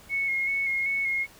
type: tone with vibrato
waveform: sine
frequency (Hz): 2180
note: C#7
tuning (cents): -29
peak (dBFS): -24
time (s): 0.09-1.27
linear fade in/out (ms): 50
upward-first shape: square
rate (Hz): 2.6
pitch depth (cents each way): 22
effects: pink hiss -52 dBFS RMS until 1.39 s